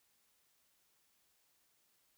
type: silence
effects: white hiss -75 dBFS RMS until 2.17 s